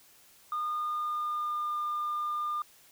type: tone with pitch glide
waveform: sine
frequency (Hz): 1219 to 1204.3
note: D#6 to D6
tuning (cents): -36 to +43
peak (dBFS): -28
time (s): 0.52-2.62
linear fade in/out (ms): 2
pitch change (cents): -21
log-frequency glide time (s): 0.78-1.78
effects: tanh soft clip ceiling -27 dBFS + white hiss -59 dBFS RMS until 2.91 s